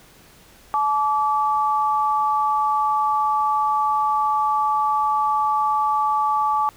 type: tone pair together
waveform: sine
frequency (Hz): 860 / 1157.2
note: A5 / D6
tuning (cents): -40 / -26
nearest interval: perfect fourth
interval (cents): 514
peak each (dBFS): -20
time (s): 0.74-6.69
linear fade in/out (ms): 0
effects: pink hiss -50 dBFS RMS until 6.76 s